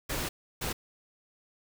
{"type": "noise bursts at uneven times", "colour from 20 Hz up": "pink", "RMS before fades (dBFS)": -33, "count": 2, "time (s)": [[0.09, 0.29], [0.61, 0.73]], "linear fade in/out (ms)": 10, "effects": []}